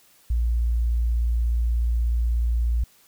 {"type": "tone", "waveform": "sine", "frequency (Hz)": 58.3, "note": "A#1", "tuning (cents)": 1, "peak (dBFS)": -19, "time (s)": [0.3, 2.84], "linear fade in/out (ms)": 5, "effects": ["white hiss -57 dBFS RMS until 3.07 s"]}